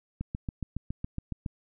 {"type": "click train", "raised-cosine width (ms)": 5, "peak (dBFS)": -20, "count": 10, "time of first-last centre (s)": [0.21, 1.462], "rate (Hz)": 7.19, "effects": []}